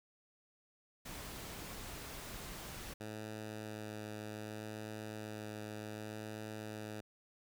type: noise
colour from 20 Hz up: pink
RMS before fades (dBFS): -47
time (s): 1.05-2.94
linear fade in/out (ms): 10
type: tone with vibrato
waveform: 10% pulse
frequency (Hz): 107.4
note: A2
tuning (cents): -41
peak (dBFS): -35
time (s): 3-7.01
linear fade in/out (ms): 10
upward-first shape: sine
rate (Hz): 0.66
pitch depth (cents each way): 11
effects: none

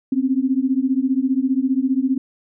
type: beating tone pair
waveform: sine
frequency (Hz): 255.9 / 270.9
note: C4 / C#4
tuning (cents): -38 / -40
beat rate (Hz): 15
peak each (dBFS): -19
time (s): 0.12-2.18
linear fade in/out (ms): 5
effects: none

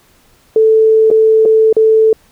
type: tone with dropouts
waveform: sine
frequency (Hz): 440.5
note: A4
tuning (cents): +2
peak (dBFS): -5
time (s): 0.56-2.13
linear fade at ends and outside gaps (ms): 2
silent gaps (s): 1.103-1.112 / 1.453-1.457 / 1.728-1.766
effects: pink hiss -50 dBFS RMS until 2.31 s

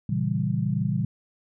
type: chord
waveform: sine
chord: A# diminished seventh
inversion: none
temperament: equal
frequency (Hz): 116.54 / 138.59 / 164.81 / 196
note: A#2 / C#3 / E3 / G3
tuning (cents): 0 / 0 / 0 / 0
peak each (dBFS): -28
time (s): 0.09-1.05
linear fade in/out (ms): 5
effects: none

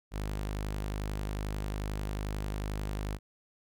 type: tone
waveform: sawtooth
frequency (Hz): 51.2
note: G#1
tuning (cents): -24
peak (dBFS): -29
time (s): 0.11-3.19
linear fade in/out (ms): 50
effects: none

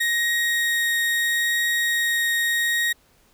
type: tone with vibrato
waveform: 35% pulse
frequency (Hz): 1875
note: A#6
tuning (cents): +10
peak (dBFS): -18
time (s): 0-2.93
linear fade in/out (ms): 10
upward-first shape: triangle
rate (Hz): 0.75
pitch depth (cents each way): 8
effects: pink hiss -59 dBFS RMS until 3.33 s

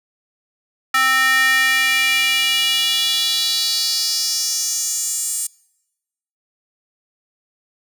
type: tone with high-pass filter sweep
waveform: square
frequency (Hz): 262.7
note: C4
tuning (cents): +7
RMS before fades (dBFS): -18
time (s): 0.94-5.47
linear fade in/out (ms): 5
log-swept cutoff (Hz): 1500 to 8300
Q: 3.8
effects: noise-tail reverb RT60 1.0 s tail -26 dB re dry

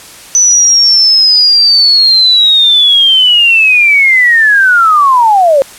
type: linear sweep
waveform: sine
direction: down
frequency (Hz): 6020 to 527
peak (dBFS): -3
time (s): 0.35-5.62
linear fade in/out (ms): 0
effects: white hiss -32 dBFS RMS until 5.78 s + low-pass 11000 Hz 12 dB/octave

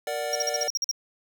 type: chord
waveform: square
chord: Bb augmented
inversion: none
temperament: equal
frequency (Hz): 466.2 / 587.3 / 740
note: Bb4 / D5 / F#5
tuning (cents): 0 / 0 / 0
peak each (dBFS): -35 / -31 / -34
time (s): 0.07-0.68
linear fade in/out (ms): 2
type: tone bursts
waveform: triangle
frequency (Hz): 5600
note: F8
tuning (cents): +4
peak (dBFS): -22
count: 9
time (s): 0.33-0.913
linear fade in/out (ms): 2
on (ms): 23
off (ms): 47
effects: none

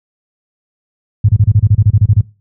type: tone bursts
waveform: sine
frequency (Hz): 103.83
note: G#2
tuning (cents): 0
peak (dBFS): -4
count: 13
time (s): 1.24-2.21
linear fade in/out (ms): 5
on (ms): 46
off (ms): 31
effects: noise-tail reverb RT60 0.3 s tail -20 dB re dry + high-pass 60 Hz 12 dB/octave

